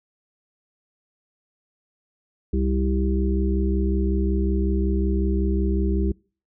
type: harmonic tone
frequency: 65.41 Hz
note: C2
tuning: in tune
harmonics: 1 / 3 / 5 / 6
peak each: -21 / -26 / -28 / -29 dBFS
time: 2.53-6.12 s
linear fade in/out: 5 ms
effects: noise-tail reverb RT60 0.4 s tail -26 dB re dry